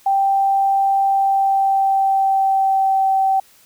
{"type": "tone with pitch glide", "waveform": "sine", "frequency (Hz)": [784, 771.4], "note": ["G5", "G5"], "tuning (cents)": [0, -28], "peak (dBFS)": -13, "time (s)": [0.06, 3.4], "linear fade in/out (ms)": 5, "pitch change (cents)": -28, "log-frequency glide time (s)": [1.06, 3.18], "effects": ["white hiss -51 dBFS RMS until 3.65 s"]}